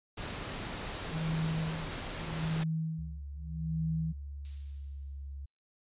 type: noise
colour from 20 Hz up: pink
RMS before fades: -39 dBFS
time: 0.17-2.64 s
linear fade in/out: 10 ms
type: tone with tremolo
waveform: sine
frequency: 160.3 Hz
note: E3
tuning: 48 cents flat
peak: -29 dBFS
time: 1.12-4.13 s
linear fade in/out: 20 ms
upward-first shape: sine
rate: 0.81 Hz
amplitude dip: 100%
type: tone with pitch glide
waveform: sine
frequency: 70.8 to 69.38 Hz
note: C#2 to C#2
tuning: +37 to +2 cents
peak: -39 dBFS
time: 2.98-5.46 s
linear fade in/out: 10 ms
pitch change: -35 cents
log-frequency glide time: 4.46-5.04 s
type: noise with exponential decay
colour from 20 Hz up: violet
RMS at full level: -43 dBFS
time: 4.45-5.6 s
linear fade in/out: 0 ms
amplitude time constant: 250 ms
effects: resampled to 8000 Hz